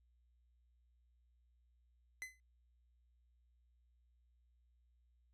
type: tone with exponential decay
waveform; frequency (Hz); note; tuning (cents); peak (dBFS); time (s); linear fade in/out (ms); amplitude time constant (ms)
45% pulse; 2034; C7; -50; -40; 2.22-2.4; 0; 38
effects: added 60 Hz sine -70 dBFS peak until 5.33 s + low-pass 12000 Hz 12 dB/octave